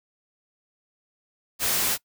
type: noise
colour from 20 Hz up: white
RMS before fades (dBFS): -24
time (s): 1.59-1.98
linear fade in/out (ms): 50
effects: noise-tail reverb RT60 0.1 s tail -22 dB re dry